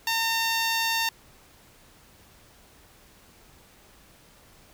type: tone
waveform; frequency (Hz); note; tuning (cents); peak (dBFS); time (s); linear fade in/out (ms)
10% pulse; 910; A#5; -42; -15; 0.07-1.09; 2
effects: pink hiss -55 dBFS RMS until 4.73 s